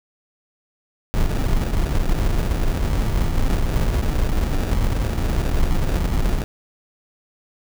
brown noise with sample-and-hold, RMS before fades -19 dBFS, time 1.14-6.44 s, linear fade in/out 0 ms, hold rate 1050 Hz, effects none

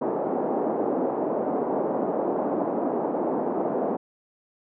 pink band-pass noise, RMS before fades -26 dBFS, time 0.01-3.97 s, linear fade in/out 10 ms, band 250 to 810 Hz, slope 24 dB/octave, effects none

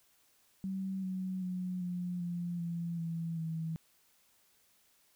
sine tone with pitch steps, 191.2 / 186.73 / 182.35 / 178.09 / 173.92 / 169.85 / 165.87 / 161.99 Hz, G3 / F#3 / F#3 / F3 / F3 / F3 / E3 / E3, -43 / +16 / -25 / +34 / -7 / -48 / +11 / -30 cents, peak -34 dBFS, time 0.64-3.76 s, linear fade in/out 0 ms, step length 390 ms, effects white hiss -69 dBFS RMS until 5.15 s

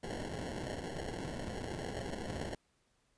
white noise with sample-and-hold, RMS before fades -41 dBFS, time 0.03-2.55 s, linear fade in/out 5 ms, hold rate 1225 Hz, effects pink hiss -75 dBFS RMS until 3.17 s + resampled to 22050 Hz

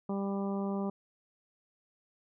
harmonic tone, 197.7 Hz, G3, 15 cents sharp, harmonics 1 / 2 / 3 / 4 / 5 / 6, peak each -32 / -38 / -42 / -44 / -46 / -48 dBFS, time 0.09-0.9 s, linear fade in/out 5 ms, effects none

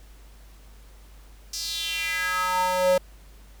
square tone with high-pass filter sweep, 183.2 Hz, F#3, 17 cents flat, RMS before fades -25 dBFS, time 1.53-2.98 s, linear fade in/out 5 ms, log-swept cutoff 5500 to 480 Hz, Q 4, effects added 50 Hz sine -46 dBFS peak until 3.6 s + pink hiss -56 dBFS RMS until 3.6 s

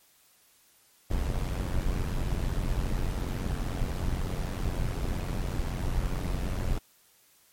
brown noise with amplitude modulation, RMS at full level -26 dBFS, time 1.1-6.79 s, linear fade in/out 10 ms, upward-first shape sine, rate 90.6 Hz, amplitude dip 70%, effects white hiss -62 dBFS RMS until 7.52 s + MP3 64 kbps

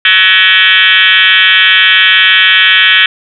sine tone with frequency modulation, 2466 Hz, D#7, 16 cents flat, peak -3 dBFS, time 0.05-3.06 s, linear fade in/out 2 ms, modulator 193 Hz, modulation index 5, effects none

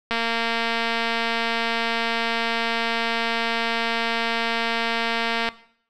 click train, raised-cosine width 0.3 ms, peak -8 dBFS, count 1238, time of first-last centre 0.11-5.488 s, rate 230 Hz, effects noise-tail reverb RT60 0.6 s tail -17 dB re dry

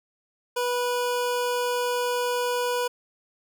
25% pulse tone, 490 Hz, B4, 14 cents flat, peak -20 dBFS, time 0.56-2.88 s, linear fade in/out 10 ms, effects none

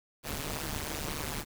pink noise with amplitude modulation, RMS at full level -32 dBFS, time 0.23-1.45 s, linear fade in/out 50 ms, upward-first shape sine, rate 149 Hz, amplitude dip 100%, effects none

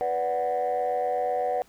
sine chord, B minor, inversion none, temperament equal with one note detuned, 493.9 / 581.9 / 740 Hz, B4 / D5 / F#5, 0 / -16 / 0 cents, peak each -27 / -29 / -25 dBFS, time 0.01-1.62 s, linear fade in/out 0 ms, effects tanh soft clip ceiling -19 dBFS + pink hiss -59 dBFS RMS until 1.68 s

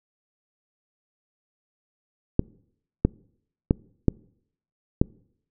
clicks, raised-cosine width 3 ms, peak -4 dBFS, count 5, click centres 2.394 / 3.05 / 3.709 / 4.083 / 5.015 s, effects noise-tail reverb RT60 0.7 s tail -26 dB re dry

